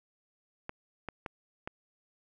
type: clicks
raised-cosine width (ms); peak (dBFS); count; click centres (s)
0.5; -22; 4; 0.694 / 1.087 / 1.262 / 1.675
effects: none